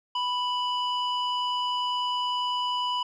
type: tone with low-pass filter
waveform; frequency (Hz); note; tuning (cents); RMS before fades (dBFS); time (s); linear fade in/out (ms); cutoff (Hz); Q
square; 989; B5; +2; -28; 0.15-3.03; 5; 3500; 2.6
effects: none